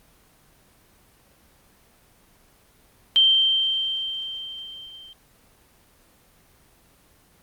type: tone with level ramp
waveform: sine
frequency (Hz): 3136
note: G7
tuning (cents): 0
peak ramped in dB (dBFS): -12 to -42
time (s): 3.16-5.13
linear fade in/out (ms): 0
effects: pink hiss -57 dBFS RMS until 7.42 s + Opus 24 kbps